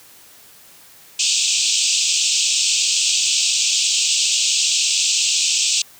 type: band-pass noise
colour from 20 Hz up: white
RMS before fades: -18 dBFS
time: 1.19-5.82 s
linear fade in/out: 5 ms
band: 2500 to 8100 Hz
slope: 96 dB/octave
effects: white hiss -46 dBFS RMS until 5.99 s + high-pass 60 Hz 12 dB/octave